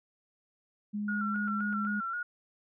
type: tone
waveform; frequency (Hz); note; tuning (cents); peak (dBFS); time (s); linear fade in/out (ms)
sine; 207.7; G#3; 0; -31; 0.93-2.01; 20
type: tone with vibrato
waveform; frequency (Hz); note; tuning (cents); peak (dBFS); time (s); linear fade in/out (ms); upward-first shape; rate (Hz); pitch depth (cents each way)
sine; 1396.9; F6; 0; -32; 1.08-2.23; 5; square; 3.8; 53
type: click train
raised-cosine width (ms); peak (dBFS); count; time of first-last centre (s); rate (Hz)
0.5; -36; 5; 1.36-1.85; 8.16
effects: none